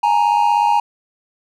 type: tone pair together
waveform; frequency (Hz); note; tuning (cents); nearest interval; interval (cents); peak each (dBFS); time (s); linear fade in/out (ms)
triangle; 834.5 / 931; G#5 / A#5; +8 / -2; major second; 190; -13; 0.03-0.8; 5
effects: none